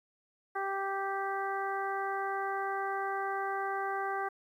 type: harmonic tone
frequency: 391.4 Hz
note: G4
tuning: 3 cents flat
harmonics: 1 / 2 / 3 / 4 / 5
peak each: -38 / -35 / -38 / -39 / -45 dBFS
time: 0.55-4.29 s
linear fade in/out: 10 ms
effects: 11-bit